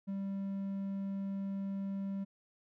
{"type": "tone", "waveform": "triangle", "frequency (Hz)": 196, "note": "G3", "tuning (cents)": 0, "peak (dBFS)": -33, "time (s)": [0.07, 2.25], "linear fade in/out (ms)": 20, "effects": []}